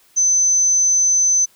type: tone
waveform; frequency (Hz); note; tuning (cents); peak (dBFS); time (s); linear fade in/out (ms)
sine; 6120; G8; -42; -12; 0.16-1.46; 20
effects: white hiss -54 dBFS RMS until 1.55 s